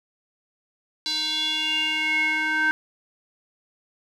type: tone with band-pass filter sweep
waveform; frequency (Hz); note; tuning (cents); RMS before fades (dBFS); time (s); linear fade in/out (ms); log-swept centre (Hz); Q
square; 311.1; D#4; 0; -24; 1.06-2.71; 0; 4300 to 1600; 6.2
effects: none